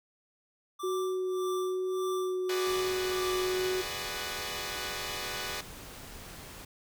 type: tone with tremolo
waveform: square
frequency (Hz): 1174.7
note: D6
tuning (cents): 0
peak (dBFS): -36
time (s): 0.79-3.54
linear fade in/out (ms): 10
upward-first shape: sine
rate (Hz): 1.7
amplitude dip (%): 85
type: tone with vibrato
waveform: sine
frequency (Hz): 370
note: F#4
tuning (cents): 0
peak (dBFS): -29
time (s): 0.83-3.82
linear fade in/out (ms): 10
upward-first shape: sine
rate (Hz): 1.1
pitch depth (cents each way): 8
type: chord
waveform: 5% pulse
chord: G# half-diminished seventh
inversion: third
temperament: equal with one note detuned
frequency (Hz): 370 / 415.3 / 493.9 / 596.6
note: F#4 / G#4 / B4 / D5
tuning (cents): 0 / 0 / 0 / +27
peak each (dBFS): -29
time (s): 2.49-5.61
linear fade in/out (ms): 5
type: noise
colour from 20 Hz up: pink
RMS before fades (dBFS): -46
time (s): 2.66-6.65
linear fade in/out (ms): 5
effects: none